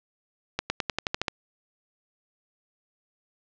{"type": "accelerating click train", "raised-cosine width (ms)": 0.2, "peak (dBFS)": -8, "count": 9, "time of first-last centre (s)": [0.59, 1.282], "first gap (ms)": 110, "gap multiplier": 0.93, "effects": ["low-pass 5000 Hz 12 dB/octave"]}